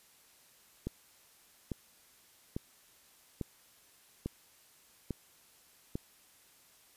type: click train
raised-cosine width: 3 ms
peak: -22 dBFS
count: 7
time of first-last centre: 0.87-5.955 s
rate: 1.18 Hz
effects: white hiss -63 dBFS RMS until 6.96 s + resampled to 32000 Hz